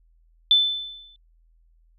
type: tone with exponential decay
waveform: sine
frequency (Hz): 3520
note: A7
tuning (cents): 0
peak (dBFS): -11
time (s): 0.51-1.16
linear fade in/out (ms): 1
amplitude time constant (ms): 140
effects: added 41 Hz sine -56 dBFS peak until 1.98 s